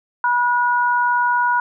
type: tone pair together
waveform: sine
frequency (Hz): 972.1 / 1451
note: B5 / F#6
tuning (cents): -28 / -34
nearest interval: perfect fifth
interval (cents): 694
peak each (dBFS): -16 / -19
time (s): 0.24-1.6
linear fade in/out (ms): 2
effects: none